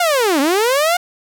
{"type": "linear two-way sweep", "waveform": "sawtooth", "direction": "down then up", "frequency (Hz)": [726, 263.2, 726], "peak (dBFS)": -9, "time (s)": [0, 0.97], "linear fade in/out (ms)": 5, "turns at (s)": 0.4, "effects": []}